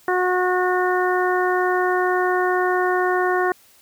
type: harmonic tone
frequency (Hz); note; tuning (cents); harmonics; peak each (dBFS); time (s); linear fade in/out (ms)
364.4; F#4; -26; 1 / 2 / 3 / 4 / 5; -20 / -23 / -25 / -26 / -27; 0.08-3.52; 2
effects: white hiss -53 dBFS RMS until 3.81 s